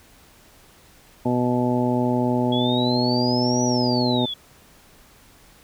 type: harmonic tone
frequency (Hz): 123.47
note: B2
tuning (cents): 0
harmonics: 1 / 2 / 3 / 4 / 5 / 6 / 7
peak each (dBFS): -26 / -21 / -27 / -30 / -28 / -37 / -28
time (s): 1.25-4.26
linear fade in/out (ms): 10
type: exponential two-way sweep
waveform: sine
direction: up then down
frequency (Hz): 3322 to 5920 to 3322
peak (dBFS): -26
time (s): 2.52-4.34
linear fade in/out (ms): 5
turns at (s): 3.64
effects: pink hiss -52 dBFS RMS until 5.63 s